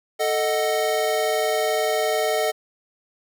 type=chord; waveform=square; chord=D# diminished; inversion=second; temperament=equal; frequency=440 / 622.3 / 740 Hz; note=A4 / D#5 / F#5; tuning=0 / 0 / 0 cents; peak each=-25 / -24 / -27 dBFS; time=0.19-2.52 s; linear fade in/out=20 ms; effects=none